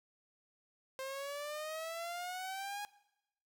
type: exponential sweep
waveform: sawtooth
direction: up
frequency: 526 to 829 Hz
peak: -36 dBFS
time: 0.99-2.85 s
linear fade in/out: 0 ms
effects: noise-tail reverb RT60 0.9 s tail -20 dB re dry